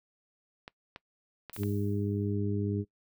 clicks, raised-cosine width 0.3 ms, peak -26 dBFS, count 5, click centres 0.679 / 0.961 / 1.497 / 1.564 / 1.634 s
violet noise with exponential decay, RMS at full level -44 dBFS, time 1.53-2.36 s, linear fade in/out 1 ms, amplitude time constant 180 ms
harmonic tone, 101.7 Hz, G#2, 36 cents flat, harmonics 1 / 2 / 3 / 4, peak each -31 / -34 / -36 / -37 dBFS, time 1.57-2.85 s, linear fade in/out 50 ms
effects noise-tail reverb RT60 0.1 s tail -22 dB re dry

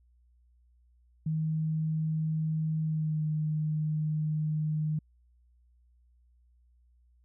sine tone with pitch glide, 157.4 to 153.98 Hz, D#3 to D#3, +20 to -18 cents, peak -27 dBFS, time 1.26-4.99 s, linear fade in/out 5 ms, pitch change -38 cents, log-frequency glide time 2.83-3.23 s, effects added 60 Hz sine -61 dBFS peak until 7.24 s

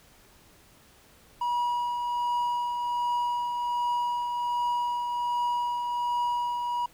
triangle tone with tremolo, 965 Hz, B5, 40 cents flat, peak -22 dBFS, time 1.41-6.86 s, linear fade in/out 5 ms, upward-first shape triangle, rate 1.3 Hz, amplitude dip 40%, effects pink hiss -57 dBFS RMS until 6.93 s

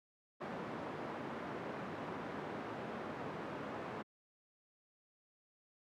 pink band-pass noise, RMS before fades -44 dBFS, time 0.4-4.03 s, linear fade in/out 20 ms, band 180 to 1400 Hz, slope 12 dB/octave, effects high-pass 80 Hz 12 dB/octave

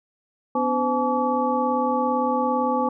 sine tone cluster, 250.5 / 288.2 / 512 / 856 / 1145 Hz, B3 / D4 / C5 / A5 / D6, +25 / -33 / -38 / -48 / -44 cents, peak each -25 / -33 / -25 / -24 / -27 dBFS, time 0.55-2.89 s, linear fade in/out 5 ms, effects none

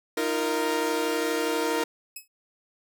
sawtooth chord, Eb suspended second, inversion none, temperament equal with one note detuned, 311.1 / 343.4 / 466.2 Hz, Eb4 / F4 / Bb4, 0 / -29 / 0 cents, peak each -26 / -27 / -23 dBFS, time 0.17-1.84 s, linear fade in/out 5 ms
5% pulse tone with exponential decay, 2567 Hz, E7, 47 cents flat, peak -24 dBFS, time 2.16-2.28 s, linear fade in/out 5 ms, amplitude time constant 25 ms
effects none

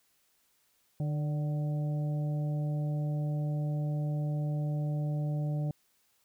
harmonic tone with a mistuned harmonic, 150 Hz, D3, 37 cents sharp, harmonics 1 / 2 / 3 / 4 / 5, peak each -29 / -43 / -51 / -44 / -50 dBFS, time 1-5.71 s, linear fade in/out 2 ms, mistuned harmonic 4, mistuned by -44 cents, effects white hiss -71 dBFS RMS until 6.24 s

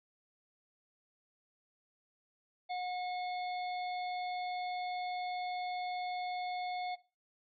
harmonic tone with a mistuned harmonic, 725 Hz, F#5, 35 cents flat, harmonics 1 / 3 / 5 / 6, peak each -35 / -45 / -49 / -51 dBFS, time 2.69-6.96 s, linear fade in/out 20 ms, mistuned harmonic 5, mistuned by -47 cents, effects noise-tail reverb RT60 0.3 s tail -17 dB re dry + MP3 32 kbps

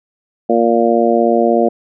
harmonic tone, 116.54 Hz, A#2, in tune, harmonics 2 / 3 / 4 / 5 / 6, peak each -16 / -16 / -16 / -16 / -16 dBFS, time 0.49-1.69 s, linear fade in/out 10 ms, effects none

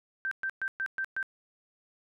sine tone bursts, 1562 Hz, G6, 7 cents flat, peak -29 dBFS, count 6, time 0.25-1.228 s, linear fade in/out 0 ms, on 63 ms, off 120 ms, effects none

